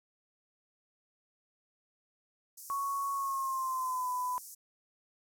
white band-pass noise, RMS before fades -49 dBFS, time 2.57-4.55 s, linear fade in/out 10 ms, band 5400 to 15000 Hz, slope 48 dB/octave
sine tone with pitch glide, 1108.7 to 999.2 Hz, C#6 to B5, 0 to +20 cents, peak -31 dBFS, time 2.7-4.38 s, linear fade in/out 0 ms, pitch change -180 cents, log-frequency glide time 3.13-4.1 s
effects none

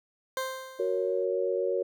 20% pulse tone with exponential decay, 523.3 Hz, C5, in tune, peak -23 dBFS, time 0.37-1.25 s, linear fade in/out 1 ms, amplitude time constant 190 ms
sine chord, F# major, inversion none, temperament equal, 370 / 466.2 / 554.4 Hz, F#4 / A#4 / C#5, 0 / 0 / 0 cents, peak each -30 dBFS, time 0.79-1.83 s, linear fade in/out 10 ms
effects none

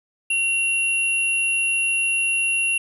sine tone pair together, 2747 / 10540 Hz, F7 / E9, -29 / -1 cents, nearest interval octave + major seventh, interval 2328 cents, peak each -19 / -26 dBFS, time 0.3-2.78 s, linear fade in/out 5 ms, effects 9-bit

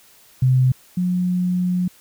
sine tone pair in turn, 128.8 / 180.29 Hz, C3 / F#3, -27 / -45 cents, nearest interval tritone, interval 582 cents, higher second, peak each -12 / -17 dBFS, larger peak first, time 0.42-0.72 / 0.97-1.88 s, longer second, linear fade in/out 5 ms, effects white hiss -51 dBFS RMS until 2 s

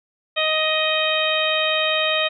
harmonic tone, 625 Hz, D#5, 8 cents sharp, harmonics 1 / 2 / 3 / 4 / 5 / 6, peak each -23 / -27 / -27 / -24 / -25 / -25 dBFS, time 0.36-2.29 s, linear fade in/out 20 ms, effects none

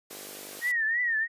white noise, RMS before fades -42 dBFS, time 0.1-0.72 s, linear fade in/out 10 ms
click train, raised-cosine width 2 ms, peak -28 dBFS, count 25, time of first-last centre 0.11-0.591 s, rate 49.9 Hz
sine tone with vibrato, 1857 Hz, A#6, 7 cents flat, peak -24 dBFS, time 0.61-1.28 s, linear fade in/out 50 ms, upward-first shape triangle, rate 3.1 Hz, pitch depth 130 cents each way
effects high-pass 400 Hz 12 dB/octave + resampled to 32000 Hz

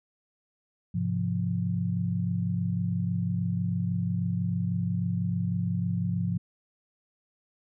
sine chord, F minor, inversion first, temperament just, 104.77 / 130.96 / 174.61 Hz, Ab2 / C3 / F3, +16 / +2 / 0 cents, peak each -30 / -33 / -28 dBFS, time 0.94-6.38 s, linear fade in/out 10 ms, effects none

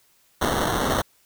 blue noise with sample-and-hold, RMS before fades -23 dBFS, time 0.41-1.02 s, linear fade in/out 10 ms, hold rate 2450 Hz, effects white hiss -61 dBFS RMS until 1.25 s

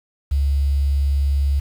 sine tone with quantisation, 70 Hz, C#2, 18 cents sharp, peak -15 dBFS, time 0.31-1.6 s, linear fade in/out 10 ms, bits 7, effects none

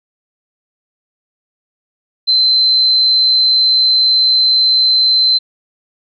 sine tone, 4081 Hz, C8, 44 cents flat, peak -8 dBFS, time 2.27-5.39 s, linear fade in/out 20 ms, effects none

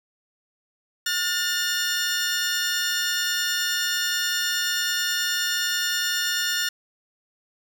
15% pulse tone pair together, 1435 / 1791.4 Hz, F6 / A6, +47 / +31 cents, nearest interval major third, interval 384 cents, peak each -19 dBFS, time 1.06-6.69 s, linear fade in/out 5 ms, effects none

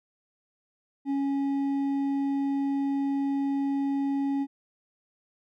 triangle tone with hard clipping, 277 Hz, C#4, 1 cent flat, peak -26 dBFS, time 1.05-4.47 s, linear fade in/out 50 ms, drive 8 dB, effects none

